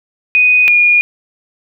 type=tone pair in turn; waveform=sine; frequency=2489 / 2434 Hz; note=D#7 / D#7; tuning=0 / -39 cents; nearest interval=unison; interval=39 cents; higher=first; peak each=-6 dBFS; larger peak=neither; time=0.35-0.68 / 0.68-1.01 s; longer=neither; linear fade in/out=0 ms; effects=none